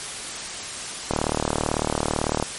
click train, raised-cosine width 1 ms, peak -7 dBFS, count 51, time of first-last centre 1.11-2.426 s, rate 38 Hz, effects white hiss -32 dBFS RMS until 2.58 s + MP3 48 kbps

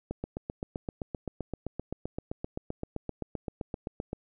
click train, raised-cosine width 2 ms, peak -20 dBFS, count 32, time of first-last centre 0.11-4.131 s, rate 7.71 Hz, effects none

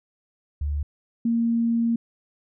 sine tone pair in turn, 73 / 231.8 Hz, D2 / A#3, -10 / -10 cents, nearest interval octave + minor sixth, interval 2000 cents, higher second, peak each -23 / -19 dBFS, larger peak second, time 0.61-0.83 / 1.25-1.96 s, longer second, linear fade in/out 5 ms, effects none

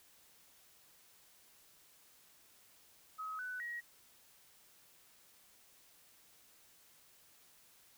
sine tone with pitch steps, 1273 / 1496 / 1899 Hz, D#6 / F#6 / A#6, +39 / +19 / +32 cents, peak -40 dBFS, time 3.18-3.81 s, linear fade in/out 20 ms, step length 210 ms, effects white hiss -65 dBFS RMS until 7.97 s

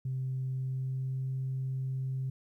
sine tone with pitch glide, 130.6 to 131.74 Hz, C3 to C3, -3 to +12 cents, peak -30 dBFS, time 0.05-2.3 s, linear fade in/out 5 ms, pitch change +15 cents, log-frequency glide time 0.49-1.31 s, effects tanh soft clip ceiling -27 dBFS + 12-bit

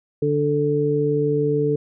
harmonic tone, 146.83 Hz, D3, in tune, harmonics 1 / 2 / 3, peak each -23 / -25 / -19 dBFS, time 0.22-1.76 s, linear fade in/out 5 ms, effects none

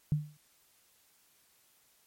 sine tone with exponential decay, 149.9 Hz, D3, 36 cents sharp, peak -22 dBFS, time 0.12-0.37 s, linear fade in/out 0 ms, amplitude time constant 54 ms, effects white hiss -67 dBFS RMS until 2.06 s + MP3 64 kbps

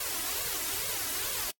white noise with flanger, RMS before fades -33 dBFS, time 0-1.51 s, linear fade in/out 5 ms, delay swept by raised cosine 1.8 to 3.1 ms, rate 2.3 Hz, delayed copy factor +1, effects noise-tail reverb RT60 0.1 s tail -25 dB re dry + AAC 64 kbps

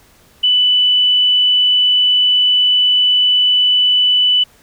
sine tone, 2984 Hz, F#7, 14 cents sharp, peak -9 dBFS, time 0.43-4.44 s, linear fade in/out 10 ms, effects pink hiss -49 dBFS RMS until 4.62 s

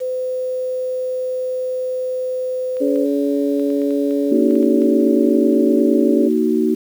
sine tone, 510 Hz, C5, 44 cents flat, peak -19 dBFS, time 0-3.06 s, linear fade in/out 20 ms
clicks, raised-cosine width 0.3 ms, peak -26 dBFS, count 11, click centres 2.769 / 2.959 / 3.596 / 3.703 / 3.818 / 3.907 / 4.109 / 4.509 / 4.555 / 4.628 / 4.819 s
harmonic tone, 141.5 Hz, C#3, 36 cents sharp, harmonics 2 / 3 / 4, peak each -17 / -21 / -23 dBFS, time 2.8-6.29 s, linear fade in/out 20 ms
sine chord, D# minor, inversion second, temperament just, 233.3 / 311.1 / 373.4 Hz, A#3 / D#4 / F#4, +2 / 0 / +16 cents, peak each -18 dBFS, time 4.31-6.75 s, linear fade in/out 10 ms
effects 7-bit

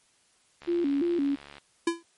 click train, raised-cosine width 0.3 ms, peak -29 dBFS, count 70, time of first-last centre 0.62-1.582 s, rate 71.7 Hz
sine tone with vibrato, 311.1 Hz, D#4, in tune, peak -23 dBFS, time 0.67-1.36 s, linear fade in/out 20 ms, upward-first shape square, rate 2.9 Hz, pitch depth 180 cents each way
square tone with exponential decay, 337 Hz, E4, 38 cents sharp, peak -20 dBFS, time 1.87-2.03 s, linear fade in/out 5 ms, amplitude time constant 34 ms
effects white hiss -65 dBFS RMS until 2.17 s + MP3 48 kbps

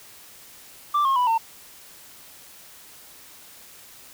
sine tone with pitch steps, 1174.7 / 1077.2 / 987.8 / 905.8 Hz, D6 / C#6 / B5 / A#5, 0 / -50 / 0 / -50 cents, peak -15 dBFS, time 0.94-1.38 s, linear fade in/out 10 ms, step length 110 ms, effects tanh soft clip ceiling -17 dBFS + white hiss -47 dBFS RMS until 4.13 s

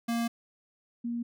square / sine tone pair in turn, 233.1 / 236.4 Hz, A#3 / A#3, 0 / +24 cents, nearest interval unison, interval 24 cents, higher second, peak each -28 / -30 dBFS, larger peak first, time 0.08-0.28 / 1.04-1.23 s, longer first, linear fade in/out 10 ms, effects none

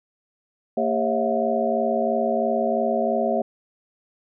sine tone cluster, 229.6 / 400.1 / 546 / 652 / 715 Hz, A#3 / G4 / C#5 / E5 / F5, -26 / +35 / -26 / -19 / +41 cents, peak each -26 / -27 / -26 / -24 / -27 dBFS, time 0.77-3.42 s, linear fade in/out 5 ms, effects none

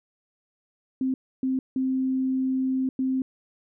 sine tone bursts at uneven times, 261.6 Hz, C4, in tune, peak -22 dBFS, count 4, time 1.01-1.14 / 1.43-1.59 / 1.76-2.89 / 2.99-3.22 s, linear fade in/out 2 ms, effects none

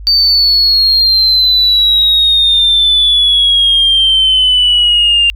sine exponential sweep, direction down, 4607 to 2786 Hz, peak -5 dBFS, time 0.07-5.3 s, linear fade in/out 0 ms, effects tanh soft clip ceiling -2 dBFS + added 50 Hz sine -25 dBFS peak until 5.35 s

